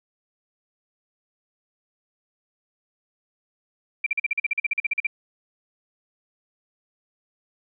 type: tone bursts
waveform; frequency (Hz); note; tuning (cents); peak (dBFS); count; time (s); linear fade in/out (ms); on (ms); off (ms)
sine; 2356; D7; +5; -19; 16; 4.04-5.069; 5; 24; 43
effects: none